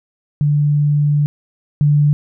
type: tone pair in turn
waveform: sine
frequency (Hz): 146.83 / 146.83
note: D3 / D3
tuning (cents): 0 / 0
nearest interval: unison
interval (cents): 0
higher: neither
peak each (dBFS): -11 / -9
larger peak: second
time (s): 0.41-1.26 / 1.81-2.13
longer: first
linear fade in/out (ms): 0
effects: none